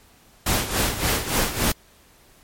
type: noise with tremolo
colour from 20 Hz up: pink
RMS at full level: -20 dBFS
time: 0.46-1.72 s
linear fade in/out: 5 ms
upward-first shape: sine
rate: 3.5 Hz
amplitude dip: 70%
effects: pink hiss -54 dBFS RMS until 2.43 s + MP3 64 kbps